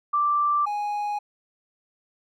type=tone pair in turn; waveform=sine / triangle; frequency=1174.7 / 828.7 Hz; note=D6 / G#5; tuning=0 / -4 cents; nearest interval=tritone; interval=604 cents; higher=first; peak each=-19 / -23 dBFS; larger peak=first; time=0.13-0.66 / 0.66-1.19 s; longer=neither; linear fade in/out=10 ms; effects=none